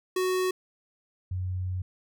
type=tone pair in turn; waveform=square / sine; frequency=370 / 91.89 Hz; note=F#4 / F#2; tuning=0 / -11 cents; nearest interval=2 octaves; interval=2411 cents; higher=first; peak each=-25 / -28 dBFS; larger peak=first; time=0.16-0.51 / 1.31-1.82 s; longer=second; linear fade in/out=5 ms; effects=none